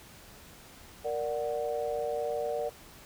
sine chord, Bb augmented, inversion none, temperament equal, 466.2 / 587.3 / 740 Hz, Bb4 / D5 / F#5, 0 / 0 / 0 cents, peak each -33 / -33 / -37 dBFS, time 1.04-2.7 s, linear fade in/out 20 ms, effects pink hiss -52 dBFS RMS until 3.05 s

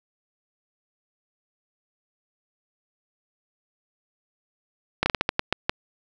slowing click train, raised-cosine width 0.3 ms, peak -4 dBFS, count 9, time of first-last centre 5.03-5.695 s, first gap 30 ms, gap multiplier 1.28, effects none

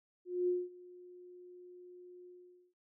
sine tone with ADSR envelope, 358.4 Hz, F4, 45 cents sharp, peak -28 dBFS, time 0.25-2.74 s, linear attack 230 ms, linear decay 210 ms, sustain -23 dB, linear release 480 ms, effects none

